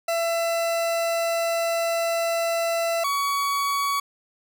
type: tone pair in turn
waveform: 40% pulse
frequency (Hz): 670 / 1126.8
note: E5 / C#6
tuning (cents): +28 / +28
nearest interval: major sixth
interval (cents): 900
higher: second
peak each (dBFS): -21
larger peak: neither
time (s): 0.08-3.04 / 3.04-4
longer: first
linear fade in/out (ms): 5
effects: none